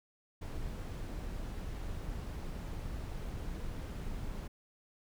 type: noise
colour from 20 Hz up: brown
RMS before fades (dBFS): -40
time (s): 0.41-4.48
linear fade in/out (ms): 10
effects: none